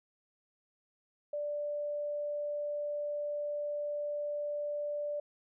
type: tone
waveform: sine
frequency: 587.3 Hz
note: D5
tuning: in tune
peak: -33 dBFS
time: 1.33-5.2 s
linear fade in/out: 5 ms
effects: none